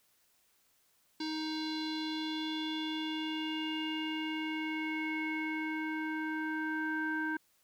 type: tone with low-pass filter sweep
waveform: square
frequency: 312.9 Hz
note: D#4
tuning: 10 cents sharp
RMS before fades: -36 dBFS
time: 1.2-7.37 s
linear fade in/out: 5 ms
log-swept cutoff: 4500 to 1500 Hz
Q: 5.7
effects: white hiss -71 dBFS RMS until 7.63 s